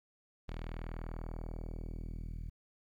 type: tone with low-pass filter sweep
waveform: sawtooth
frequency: 40.15 Hz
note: E1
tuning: 45 cents flat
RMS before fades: -42 dBFS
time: 0.48-2.5 s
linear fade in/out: 10 ms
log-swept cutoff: 4000 to 140 Hz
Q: 1
effects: 12-bit